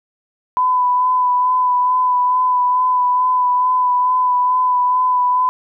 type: tone with vibrato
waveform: sine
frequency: 1000 Hz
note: B5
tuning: 21 cents sharp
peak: -12 dBFS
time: 0.57-5.49 s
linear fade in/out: 0 ms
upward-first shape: sine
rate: 2.3 Hz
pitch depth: 18 cents each way
effects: none